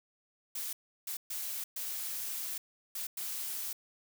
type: noise bursts at uneven times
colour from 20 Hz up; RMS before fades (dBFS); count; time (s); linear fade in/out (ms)
blue; -38; 6; 0.55-0.73 / 1.07-1.17 / 1.3-1.64 / 1.76-2.58 / 2.95-3.07 / 3.17-3.73; 5
effects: none